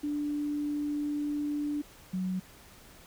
sine tone pair in turn, 293.7 / 185.55 Hz, D4 / F#3, 0 / +5 cents, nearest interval minor sixth, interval 795 cents, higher first, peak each -29 / -29 dBFS, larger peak neither, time 0.03-1.82 / 2.13-2.4 s, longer first, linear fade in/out 10 ms, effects pink hiss -54 dBFS RMS until 3.06 s

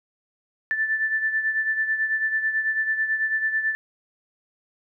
sine beating tone pair, 1760 / 1769.1 Hz, A6 / A6, 0 / +9 cents, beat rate 9.1 Hz, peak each -22 / -29 dBFS, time 0.71-3.75 s, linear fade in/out 0 ms, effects none

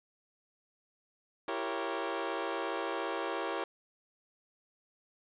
20% pulse chord, E diminished seventh, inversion none, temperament equal with one note detuned, 334.8 / 392 / 466.2 / 554.4 Hz, E4 / G4 / Bb4 / Db5, +27 / 0 / 0 / 0 cents, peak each -34 dBFS, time 1.48-3.64 s, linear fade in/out 2 ms, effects resampled to 8000 Hz + 10-bit

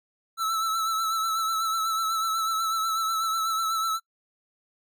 square tone with vibrato, 1318 Hz, E6, 1 cent flat, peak -25 dBFS, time 0.37-4 s, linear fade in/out 50 ms, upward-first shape triangle, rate 8.1 Hz, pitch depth 42 cents each way, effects noise-tail reverb RT60 0.1 s tail -24 dB re dry

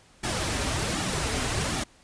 pink noise with flanger, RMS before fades -28 dBFS, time 0.23-1.84 s, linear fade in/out 10 ms, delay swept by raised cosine 1.9 to 6.1 ms, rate 1.3 Hz, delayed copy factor -0.6, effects pink hiss -57 dBFS RMS until 2.03 s + resampled to 22050 Hz

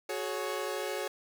sawtooth chord, F# suspended second, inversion none, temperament equal with one note detuned, 370 / 423.3 / 554.4 Hz, F#4 / G#4 / C#5, 0 / +33 / 0 cents, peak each -34 / -33 / -33 dBFS, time 0.09-1.08 s, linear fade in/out 5 ms, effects 10-bit

